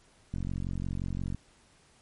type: click train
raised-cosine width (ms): 5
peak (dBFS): -22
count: 47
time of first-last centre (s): 0.34-1.347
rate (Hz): 45.7
effects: pink hiss -62 dBFS RMS until 2.01 s + MP3 48 kbps